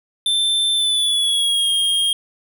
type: tone with pitch glide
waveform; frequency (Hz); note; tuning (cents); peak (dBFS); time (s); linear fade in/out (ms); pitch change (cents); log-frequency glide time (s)
square; 3551 to 3238; A7 to G#7; +15 to -45; -16; 0.26-2.13; 2; -160; 0.74-1.71
effects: none